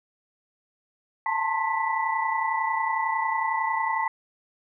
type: tone cluster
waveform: sine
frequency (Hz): 872 / 903 / 1061 / 1975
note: A5 / A5 / C6 / B6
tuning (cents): -16 / +45 / +24 / 0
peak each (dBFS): -30 / -27 / -29 / -30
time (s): 1.26-4.08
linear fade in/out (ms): 2
effects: none